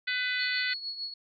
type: harmonic tone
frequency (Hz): 499.9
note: B4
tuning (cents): +21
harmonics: 3 / 4 / 5 / 6 / 7 / 8 / 9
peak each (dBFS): -33 / -31 / -37 / -42 / -38 / -39 / -41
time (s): 0.07-0.74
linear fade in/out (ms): 10
type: tone with tremolo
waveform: sine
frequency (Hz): 4361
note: C#8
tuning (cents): -29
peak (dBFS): -31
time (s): 0.39-1.14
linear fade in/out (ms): 5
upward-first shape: triangle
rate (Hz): 6.6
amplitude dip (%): 70
effects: none